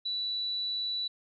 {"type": "tone", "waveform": "sine", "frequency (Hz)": 3951, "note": "B7", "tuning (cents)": 0, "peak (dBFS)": -30, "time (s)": [0.05, 1.08], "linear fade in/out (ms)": 10, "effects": []}